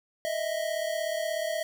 square tone pair together, 622.3 / 658.9 Hz, D#5 / E5, 0 / -1 cents, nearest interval minor second, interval 99 cents, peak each -32 / -32 dBFS, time 0.25-1.63 s, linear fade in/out 0 ms, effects none

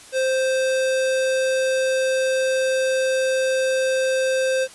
square tone, 523.3 Hz, C5, in tune, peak -19 dBFS, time 0.12-4.68 s, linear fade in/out 50 ms, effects white hiss -44 dBFS RMS until 4.74 s + resampled to 24000 Hz

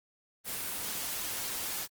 white noise, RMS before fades -36 dBFS, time 0.44-1.88 s, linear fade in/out 50 ms, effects Opus 24 kbps

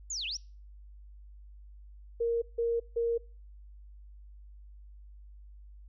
sine linear two-way sweep, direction down then up, 7280 to 2489 to 5960 Hz, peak -33 dBFS, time 0.1-0.37 s, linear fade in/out 5 ms, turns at 0.26 s
sine tone bursts, 466.2 Hz, A#4, in tune, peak -26 dBFS, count 3, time 2.2-3.18 s, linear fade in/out 10 ms, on 220 ms, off 160 ms
effects noise-tail reverb RT60 0.4 s tail -26 dB re dry + added 50 Hz sine -48 dBFS peak until 5.88 s

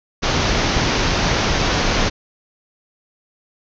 pink low-pass noise, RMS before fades -18 dBFS, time 0.22-2.1 s, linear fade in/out 20 ms, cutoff 6400 Hz, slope 96 dB/octave, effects none

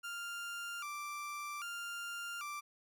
30% pulse tone with vibrato, 1281 Hz, E6, 50 cents flat, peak -38 dBFS, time 0.03-2.61 s, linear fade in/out 20 ms, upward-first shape square, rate 0.63 Hz, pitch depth 150 cents each way, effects none

